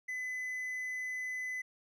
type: tone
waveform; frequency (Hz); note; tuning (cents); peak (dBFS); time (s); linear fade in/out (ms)
triangle; 2012; B6; +32; -34; 0.08-1.62; 10
effects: none